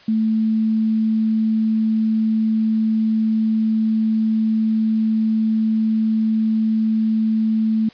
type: tone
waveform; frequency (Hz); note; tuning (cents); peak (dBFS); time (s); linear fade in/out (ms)
sine; 220; A3; 0; -15; 0.08-7.89; 5
effects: white hiss -47 dBFS RMS until 7.93 s + resampled to 11025 Hz